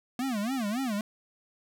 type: tone with vibrato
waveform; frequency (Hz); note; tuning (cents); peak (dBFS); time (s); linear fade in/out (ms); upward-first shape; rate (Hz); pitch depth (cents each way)
square; 233.9; A#3; +6; -29; 0.19-1.01; 2; sine; 3.6; 260
effects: none

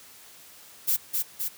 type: noise with echo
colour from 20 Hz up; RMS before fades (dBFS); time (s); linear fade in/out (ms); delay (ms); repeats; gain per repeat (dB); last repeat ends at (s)
violet; -23; 0.87-0.97; 20; 260; 2; -3; 1.49
effects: white hiss -50 dBFS RMS until 1.57 s + high-pass 60 Hz 12 dB/octave

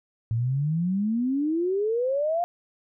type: exponential sweep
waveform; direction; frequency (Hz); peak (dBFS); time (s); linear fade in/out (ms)
sine; up; 110 to 713; -22; 0.31-2.44; 0
effects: none

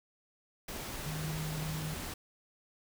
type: tone in noise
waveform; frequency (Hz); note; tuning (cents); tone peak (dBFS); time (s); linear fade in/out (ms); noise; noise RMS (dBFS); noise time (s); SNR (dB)
sine; 155.6; D#3; 0; -36; 1.06-1.94; 5; pink; -41; 0.68-2.14; +2
effects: none

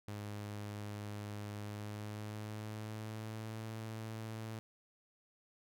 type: tone with pitch glide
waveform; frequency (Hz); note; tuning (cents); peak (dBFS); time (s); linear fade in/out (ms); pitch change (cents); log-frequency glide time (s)
sawtooth; 103.83 to 110.64; G#2 to A2; 0 to +10; -38; 0.08-4.59; 0; +110; 1.58-3.6
effects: none

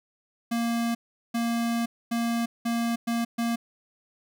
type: tone bursts at uneven times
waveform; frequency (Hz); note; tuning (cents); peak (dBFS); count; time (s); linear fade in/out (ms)
square; 233.1; A#3; 0; -25; 6; 0.51-0.95 / 1.34-1.86 / 2.11-2.46 / 2.65-2.96 / 3.07-3.25 / 3.38-3.56; 10
effects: none

